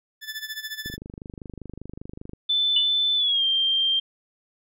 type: tone with tremolo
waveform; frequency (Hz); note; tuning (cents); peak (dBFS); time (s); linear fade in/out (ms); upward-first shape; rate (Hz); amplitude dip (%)
20% pulse; 1746; A6; -14; -24; 0.21-0.97; 50; sine; 14; 80
type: click train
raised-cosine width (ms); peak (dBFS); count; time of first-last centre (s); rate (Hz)
3; -24; 38; 0.86-2.334; 25.1
type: tone with pitch glide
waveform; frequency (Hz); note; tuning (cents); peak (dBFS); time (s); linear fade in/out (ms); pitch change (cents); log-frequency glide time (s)
sine; 3520 to 3172; A7 to G7; 0 to +20; -19; 2.49-4; 10; -180; 3.16-3.44
type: tone with exponential decay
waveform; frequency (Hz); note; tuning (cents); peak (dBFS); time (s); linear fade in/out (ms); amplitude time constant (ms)
sine; 2960; F#7; 0; -16; 2.76-2.94; 5; 38
effects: none